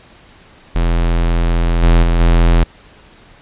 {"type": "tone with level steps", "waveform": "square", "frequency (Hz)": 42.32, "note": "E1", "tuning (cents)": 46, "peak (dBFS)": [-12, -7, -11, -8], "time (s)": [0.75, 2.64], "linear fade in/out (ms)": 10, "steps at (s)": [1.82, 2.02, 2.19], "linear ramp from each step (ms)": 20, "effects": ["pink hiss -44 dBFS RMS until 3.41 s", "resampled to 8000 Hz"]}